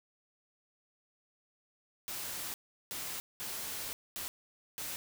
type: noise bursts at uneven times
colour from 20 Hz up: white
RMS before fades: -40 dBFS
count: 5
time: 2.08-2.54 / 2.91-3.2 / 3.4-3.93 / 4.16-4.28 / 4.78-4.96 s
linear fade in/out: 0 ms
effects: none